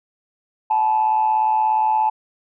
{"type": "tone with amplitude modulation", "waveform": "sine", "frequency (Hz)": 868, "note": "A5", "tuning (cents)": -24, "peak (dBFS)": -11, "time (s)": [0.7, 2.1], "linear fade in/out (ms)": 10, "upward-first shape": "sine", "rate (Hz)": 117, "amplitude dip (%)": 65, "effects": ["tanh soft clip ceiling -9 dBFS"]}